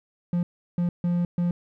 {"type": "tone bursts at uneven times", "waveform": "triangle", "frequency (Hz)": 174.61, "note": "F3", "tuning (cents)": 0, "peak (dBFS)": -19, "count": 4, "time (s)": [[0.33, 0.43], [0.78, 0.89], [1.04, 1.25], [1.38, 1.51]], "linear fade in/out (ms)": 2, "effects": []}